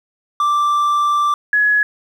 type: tone pair in turn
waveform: triangle / sine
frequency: 1174.7 / 1686.5 Hz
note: D6 / G#6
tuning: 0 / +26 cents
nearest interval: tritone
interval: 626 cents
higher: second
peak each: -11 dBFS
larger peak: neither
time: 0.4-1.34 / 1.53-1.83 s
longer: first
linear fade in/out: 2 ms
effects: 8-bit